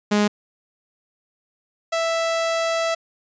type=tone pair in turn; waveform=sawtooth; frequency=207.9 / 660 Hz; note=G#3 / E5; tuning=+2 / +2 cents; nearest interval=octave + minor sixth; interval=2000 cents; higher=second; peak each=-12 / -16 dBFS; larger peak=first; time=0.11-0.28 / 1.92-2.95 s; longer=second; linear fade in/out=10 ms; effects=resampled to 16000 Hz